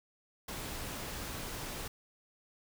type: noise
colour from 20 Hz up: pink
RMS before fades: -41 dBFS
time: 0.48-1.88 s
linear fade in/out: 5 ms
effects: none